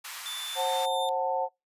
pink high-pass noise, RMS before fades -40 dBFS, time 0.04-0.86 s, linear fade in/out 10 ms, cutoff 1000 Hz, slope 24 dB/octave
45% pulse tone with pitch glide, 3520 to 3598 Hz, A7 to A7, 0 to +38 cents, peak -34 dBFS, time 0.26-1.09 s, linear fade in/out 0 ms, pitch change +38 cents, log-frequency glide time 0.55-0.63 s
sine chord, F# diminished, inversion second, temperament just, 532.8 / 740 / 888 Hz, C5 / F#5 / A5, +31 / 0 / +16 cents, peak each -30 dBFS, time 0.55-1.49 s, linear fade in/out 50 ms
effects noise-tail reverb RT60 0.2 s tail -24 dB re dry + resampled to 32000 Hz

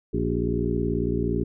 harmonic tone with a mistuned harmonic, 58.4 Hz, A#1, 4 cents sharp, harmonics 1 / 2 / 3 / 4 / 5 / 6 / 7, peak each -30 / -30 / -30 / -30 / -30 / -30 / -30 dBFS, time 0.13-1.44 s, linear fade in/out 10 ms, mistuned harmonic 6, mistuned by +83 cents, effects none

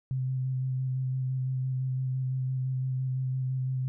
sine tone with vibrato, 130 Hz, C3, 11 cents flat, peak -27 dBFS, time 0.11-3.88 s, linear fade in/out 0 ms, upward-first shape square, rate 5.9 Hz, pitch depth 13 cents each way, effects none

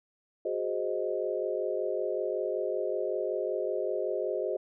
sine chord, Ab dominant seventh, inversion third, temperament equal, 370 / 415.3 / 523.3 / 622.3 Hz, Gb4 / Ab4 / C5 / Eb5, 0 / 0 / 0 / 0 cents, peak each -34 dBFS, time 0.45-4.57 s, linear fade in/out 5 ms, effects none

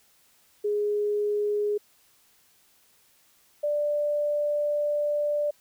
sine tone pair in turn, 415.3 / 589.2 Hz, G#4 / D5, 0 / +6 cents, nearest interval tritone, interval 606 cents, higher second, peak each -23 dBFS, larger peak neither, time 0.64-1.78 / 3.63-5.51 s, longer second, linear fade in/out 10 ms, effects white hiss -62 dBFS RMS until 5.6 s

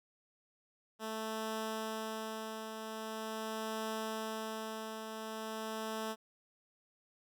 10% pulse tone with tremolo, 220 Hz, A3, in tune, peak -28 dBFS, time 0.99-6.16 s, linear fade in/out 50 ms, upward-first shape triangle, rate 0.43 Hz, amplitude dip 50%, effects none

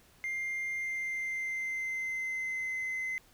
triangle tone with pitch glide, 2100 to 2053 Hz, C7 to C7, +6 to -33 cents, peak -30 dBFS, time 0.24-3.18 s, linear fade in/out 0 ms, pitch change -39 cents, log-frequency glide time 0.78-2.79 s, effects tanh soft clip ceiling -27 dBFS + pink hiss -62 dBFS RMS until 3.33 s

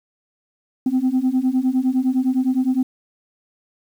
sine beating tone pair, 252.6 / 262.4 Hz, B3 / C4, +39 / +5 cents, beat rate 9.8 Hz, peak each -18 / -17 dBFS, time 0.86-2.83 s, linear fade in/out 5 ms, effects tanh soft clip ceiling -12 dBFS + 8-bit

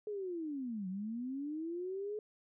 sine linear two-way sweep, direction down then up, 429.2 to 181.3 to 429.2 Hz, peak -37 dBFS, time 0.07-2.19 s, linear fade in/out 2 ms, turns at 0.88 s, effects none

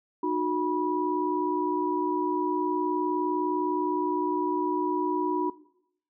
sine tone cluster, 304.7 / 364.3 / 976 Hz, D#4 / F#4 / B5, -36 / -27 / -21 cents, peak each -29 / -29 / -30 dBFS, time 0.23-5.5 s, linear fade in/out 5 ms, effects noise-tail reverb RT60 0.8 s tail -19 dB re dry

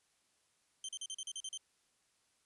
20% pulse tone bursts, 3117 Hz, G7, 11 cents flat, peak -35 dBFS, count 9, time 0.84-1.575 s, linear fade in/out 2 ms, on 47 ms, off 39 ms, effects white hiss -75 dBFS RMS until 2.45 s + resampled to 24000 Hz

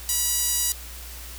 sawtooth tone with high-pass filter, 970 Hz, B5, 31 cents flat, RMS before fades -24 dBFS, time 0.09-0.72 s, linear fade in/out 0 ms, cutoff 7100 Hz, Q 0.91, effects added 60 Hz sine -39 dBFS peak until 1.38 s + white hiss -41 dBFS RMS until 1.38 s

